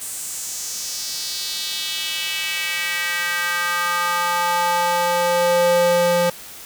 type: tone with high-pass filter sweep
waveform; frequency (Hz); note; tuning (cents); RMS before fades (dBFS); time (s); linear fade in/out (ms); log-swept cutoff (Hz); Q
square; 174.61; F3; 0; -21; 0.01-6.3; 5; 8700 to 380; 2.5
effects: white hiss -38 dBFS RMS until 6.65 s